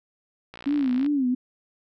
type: click train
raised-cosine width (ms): 0.3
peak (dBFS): -24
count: 32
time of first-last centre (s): 0.54-1.063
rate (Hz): 59.3
type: tone with vibrato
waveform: sine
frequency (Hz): 270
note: C#4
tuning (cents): -45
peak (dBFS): -20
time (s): 0.66-1.35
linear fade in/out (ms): 10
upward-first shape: sine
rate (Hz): 2.8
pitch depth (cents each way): 150
effects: none